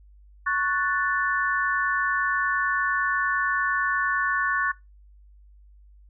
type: chord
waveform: sine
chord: F# minor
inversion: second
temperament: equal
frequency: 1108.7 / 1480 / 1760 Hz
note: C#6 / F#6 / A6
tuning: 0 / 0 / 0 cents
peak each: -26 dBFS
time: 0.46-4.72 s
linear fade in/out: 10 ms
effects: noise-tail reverb RT60 0.2 s tail -20 dB re dry + added 50 Hz sine -49 dBFS peak until 6.09 s